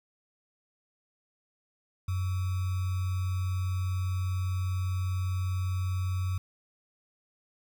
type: tone with sample-and-hold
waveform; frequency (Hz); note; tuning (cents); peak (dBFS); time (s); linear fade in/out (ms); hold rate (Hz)
sine; 92.5; F#2; 0; -27; 2.08-6.38; 5; 1225
effects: none